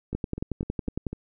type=two click trains; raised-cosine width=3 ms; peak=-15 / -20 dBFS; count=11 / 5; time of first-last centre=0.15-1.067 / 0.13-1.13 s; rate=10.9 / 4 Hz; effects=none